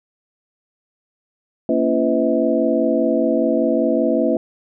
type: tone cluster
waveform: sine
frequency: 231.9 / 277 / 337.5 / 505 / 642 Hz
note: A#3 / C#4 / E4 / B4 / E5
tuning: -9 / -1 / +41 / +39 / -46 cents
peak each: -21 dBFS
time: 1.69-4.37 s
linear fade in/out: 2 ms
effects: none